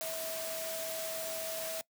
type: tone in noise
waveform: sine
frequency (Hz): 648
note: E5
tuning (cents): -30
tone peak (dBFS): -39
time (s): 0.01-1.81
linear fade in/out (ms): 0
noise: white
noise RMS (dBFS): -40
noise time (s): 0.01-1.81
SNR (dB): -2
effects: noise-tail reverb RT60 0.1 s tail -22 dB re dry + high-pass 150 Hz 12 dB/octave